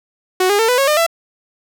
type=tone with pitch steps; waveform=sawtooth; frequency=370 / 408.2 / 450.3 / 496.8 / 548 / 604.5 / 666.9 Hz; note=F#4 / G#4 / A4 / B4 / C#5 / D5 / E5; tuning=0 / -30 / +40 / +10 / -20 / +50 / +20 cents; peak=-8 dBFS; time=0.4-1.065 s; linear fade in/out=5 ms; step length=95 ms; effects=none